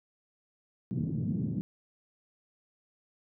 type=band-pass noise; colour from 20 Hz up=pink; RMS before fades=-32 dBFS; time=0.91-1.61 s; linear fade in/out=0 ms; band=130 to 240 Hz; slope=24 dB/octave; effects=none